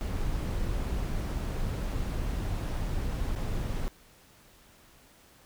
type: noise with dropouts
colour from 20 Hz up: brown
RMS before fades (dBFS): -31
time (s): 0.01-3.88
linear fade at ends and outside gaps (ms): 0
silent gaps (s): 3.352-3.36
effects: pink hiss -58 dBFS RMS until 5.45 s